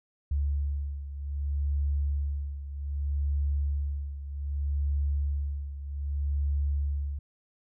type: beating tone pair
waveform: sine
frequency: 71.1 / 71.74 Hz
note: C#2 / D2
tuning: +45 / -40 cents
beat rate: 0.64 Hz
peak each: -28 / -33 dBFS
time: 0.31-7.19 s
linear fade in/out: 5 ms
effects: none